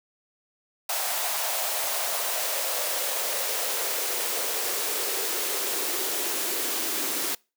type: noise with high-pass filter sweep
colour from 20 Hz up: white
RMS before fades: -28 dBFS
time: 0.89-7.35 s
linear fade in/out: 5 ms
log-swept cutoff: 720 to 310 Hz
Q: 3.3
effects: noise-tail reverb RT60 0.3 s tail -26 dB re dry